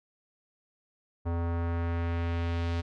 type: tone with low-pass filter sweep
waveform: square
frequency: 84.8 Hz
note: E2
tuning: 50 cents sharp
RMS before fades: -30 dBFS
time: 1.25-2.82 s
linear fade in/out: 20 ms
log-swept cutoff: 1000 to 4300 Hz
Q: 1.1
effects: none